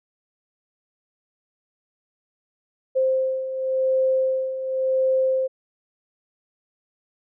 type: beating tone pair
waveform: sine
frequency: 523 / 523.92 Hz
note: C5 / C5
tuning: -1 / +2 cents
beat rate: 0.92 Hz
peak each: -26 / -20 dBFS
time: 2.95-5.48 s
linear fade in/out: 20 ms
effects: none